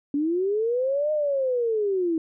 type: linear two-way sweep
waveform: sine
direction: up then down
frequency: 278.5 to 616 to 316.2 Hz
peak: -21 dBFS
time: 0.14-2.18 s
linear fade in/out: 2 ms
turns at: 1.12 s
effects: none